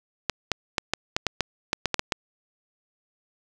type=clicks; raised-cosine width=0.2 ms; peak=-5 dBFS; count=12; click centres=0.297 / 0.517 / 0.782 / 0.936 / 1.165 / 1.267 / 1.407 / 1.731 / 1.857 / 1.943 / 1.994 / 2.122 s; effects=none